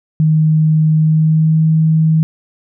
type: tone with pitch glide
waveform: sine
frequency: 156.3 to 158.85 Hz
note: D#3 to D#3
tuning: +8 to +36 cents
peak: -8 dBFS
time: 0.2-2.23 s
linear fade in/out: 0 ms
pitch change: +28 cents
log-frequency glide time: 0.95-1.64 s
effects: none